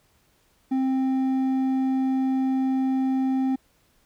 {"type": "tone with hard clipping", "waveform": "sine", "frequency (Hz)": 263.4, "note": "C4", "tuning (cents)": 12, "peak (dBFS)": -22, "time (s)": [0.71, 3.56], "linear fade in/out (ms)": 10, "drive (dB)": 5, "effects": ["pink hiss -64 dBFS RMS until 4.05 s"]}